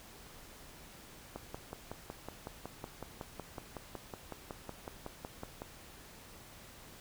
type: click train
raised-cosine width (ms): 1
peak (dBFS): -27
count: 24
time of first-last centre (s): 1.36-5.619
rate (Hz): 5.4
effects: pink hiss -54 dBFS RMS until 7 s